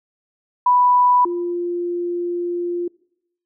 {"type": "tone pair in turn", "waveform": "sine", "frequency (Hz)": [987.8, 349.2], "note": ["B5", "F4"], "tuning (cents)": [0, 0], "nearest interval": "octave + tritone", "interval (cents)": 1800, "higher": "first", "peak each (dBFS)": [-11, -20], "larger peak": "first", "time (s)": [[0.66, 1.25], [1.25, 2.88]], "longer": "second", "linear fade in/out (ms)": 5, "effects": ["noise-tail reverb RT60 0.8 s tail -24 dB re dry"]}